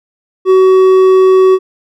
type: tone with hard clipping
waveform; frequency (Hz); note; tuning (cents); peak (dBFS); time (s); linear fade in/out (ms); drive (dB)
triangle; 376.4; F#4; +30; -5; 0.45-1.59; 50; 9
effects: none